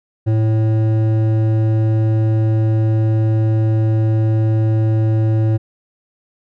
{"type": "tone with hard clipping", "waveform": "triangle", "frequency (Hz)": 110.1, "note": "A2", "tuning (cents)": 2, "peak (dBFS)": -14, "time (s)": [0.26, 5.58], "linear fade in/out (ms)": 20, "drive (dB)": 14, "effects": []}